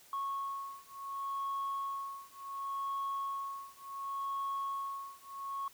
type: beating tone pair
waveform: sine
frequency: 1100 / 1100.69 Hz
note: C#6 / C#6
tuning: -14 / -13 cents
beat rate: 0.69 Hz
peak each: -38 / -38 dBFS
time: 0.13-5.68 s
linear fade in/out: 2 ms
effects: tanh soft clip ceiling -31 dBFS + white hiss -60 dBFS RMS until 5.73 s